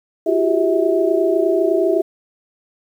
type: tone cluster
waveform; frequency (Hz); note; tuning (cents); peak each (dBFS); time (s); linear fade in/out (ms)
sine; 339.2 / 370.8 / 398.9 / 648; E4 / F#4 / G4 / E5; +50 / +4 / +30 / -30; -19; 0.26-2.02; 10
effects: 8-bit